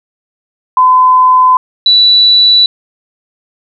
sine tone pair in turn, 1017 / 3952 Hz, C6 / B7, -50 / 0 cents, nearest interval octave + major seventh, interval 2350 cents, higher second, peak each -3 dBFS, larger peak neither, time 0.77-1.57 / 1.86-2.66 s, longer neither, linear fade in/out 2 ms, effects none

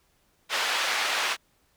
white band-pass noise, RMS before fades -27 dBFS, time 0.49-1.37 s, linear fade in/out 50 ms, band 700 to 3200 Hz, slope 12 dB/octave, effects pink hiss -67 dBFS RMS until 1.76 s

